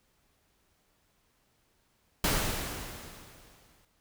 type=noise with exponential decay; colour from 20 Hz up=pink; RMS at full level=-26 dBFS; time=2.24-3.85 s; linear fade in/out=2 ms; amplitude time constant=350 ms; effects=pink hiss -71 dBFS RMS until 4 s